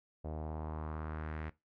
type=tone with low-pass filter sweep; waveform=sawtooth; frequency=77.78 Hz; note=D#2; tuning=in tune; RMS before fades=-41 dBFS; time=0.24-1.5 s; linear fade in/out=10 ms; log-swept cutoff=630 to 2000 Hz; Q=2.2; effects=noise-tail reverb RT60 0.2 s tail -18 dB re dry